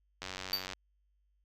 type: click train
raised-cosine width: 0.2 ms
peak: -22 dBFS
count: 49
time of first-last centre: 0.22-0.734 s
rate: 93.4 Hz
type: tone with exponential decay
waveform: square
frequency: 4612 Hz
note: D8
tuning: 32 cents flat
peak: -26 dBFS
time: 0.53-0.67 s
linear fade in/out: 2 ms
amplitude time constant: 30 ms
effects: added 50 Hz sine -70 dBFS peak until 1.44 s